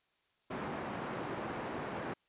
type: band-pass noise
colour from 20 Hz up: pink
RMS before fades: -40 dBFS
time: 0.5-2.14 s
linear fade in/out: 10 ms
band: 180 to 1500 Hz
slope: 12 dB/octave
effects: white hiss -75 dBFS RMS until 2.28 s + resampled to 8000 Hz